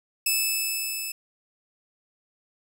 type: tone with level ramp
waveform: 10% pulse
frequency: 2614 Hz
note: E7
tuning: 15 cents flat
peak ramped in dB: -12 to -22 dBFS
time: 0.26-1.12 s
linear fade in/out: 5 ms
effects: none